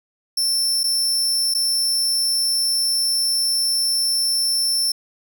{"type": "tone with dropouts", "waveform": "sawtooth", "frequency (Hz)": 5370, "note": "E8", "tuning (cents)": 31, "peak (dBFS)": -15, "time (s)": [0.37, 4.92], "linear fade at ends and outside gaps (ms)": 5, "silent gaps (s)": [[0.834, 0.839], [1.54, 1.547]], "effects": []}